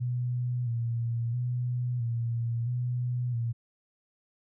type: tone with vibrato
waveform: sine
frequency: 120 Hz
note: B2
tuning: 49 cents flat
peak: -27 dBFS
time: 0-3.53 s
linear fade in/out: 20 ms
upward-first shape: square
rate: 0.75 Hz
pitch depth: 46 cents each way
effects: none